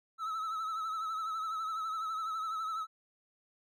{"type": "tone with vibrato", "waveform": "triangle", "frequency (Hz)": 1300, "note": "E6", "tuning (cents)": -24, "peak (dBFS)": -32, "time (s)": [0.18, 2.87], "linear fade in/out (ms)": 50, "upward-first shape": "sine", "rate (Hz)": 12, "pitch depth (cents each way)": 50, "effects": []}